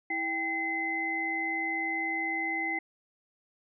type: tone cluster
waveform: sine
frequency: 327.6 / 787 / 2049 Hz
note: E4 / G5 / C7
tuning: -11 / +7 / -37 cents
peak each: -37 / -36 / -30 dBFS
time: 0.1-2.79 s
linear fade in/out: 5 ms
effects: none